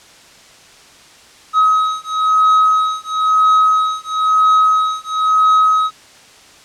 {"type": "beating tone pair", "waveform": "triangle", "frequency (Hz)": [1271, 1272], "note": ["D#6", "D#6"], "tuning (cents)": [36, 38], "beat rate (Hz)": 1, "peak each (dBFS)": -12, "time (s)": [1.53, 5.91], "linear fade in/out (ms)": 50, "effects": ["white hiss -43 dBFS RMS until 6.64 s", "low-pass 7000 Hz 12 dB/octave"]}